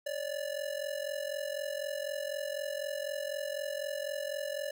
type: ring-modulated tone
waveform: square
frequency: 579 Hz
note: D5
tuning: 25 cents flat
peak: -32 dBFS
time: 0.06-4.71 s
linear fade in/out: 5 ms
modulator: 22 Hz
effects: none